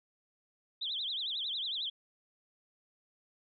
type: tone with vibrato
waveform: sine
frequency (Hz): 3520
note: A7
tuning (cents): 0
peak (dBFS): -33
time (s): 0.81-1.9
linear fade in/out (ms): 10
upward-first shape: triangle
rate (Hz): 11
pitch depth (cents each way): 260
effects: MP3 64 kbps